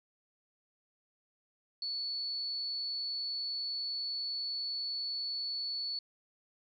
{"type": "tone", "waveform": "sine", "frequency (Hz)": 4435, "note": "C#8", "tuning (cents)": 0, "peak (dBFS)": -34, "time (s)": [1.82, 5.99], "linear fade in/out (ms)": 2, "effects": []}